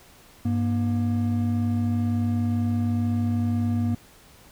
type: tone pair together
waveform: triangle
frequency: 99.86 / 237.5 Hz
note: G2 / A#3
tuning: +33 / +33 cents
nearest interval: octave + minor third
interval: 1500 cents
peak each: -22 dBFS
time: 0.45-3.95 s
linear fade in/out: 5 ms
effects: pink hiss -52 dBFS RMS until 4.51 s